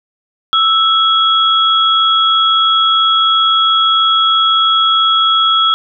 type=tone pair together; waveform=sine; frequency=1318.5 / 3326 Hz; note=E6 / G#7; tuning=0 / +2 cents; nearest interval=octave + major third; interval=1602 cents; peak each=-11 dBFS; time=0.53-5.74 s; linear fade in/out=0 ms; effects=none